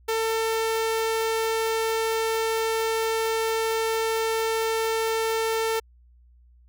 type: tone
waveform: sawtooth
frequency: 447.8 Hz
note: A4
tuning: 30 cents sharp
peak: -19 dBFS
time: 0.08-5.8 s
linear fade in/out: 10 ms
effects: added 60 Hz sine -52 dBFS peak until 6.68 s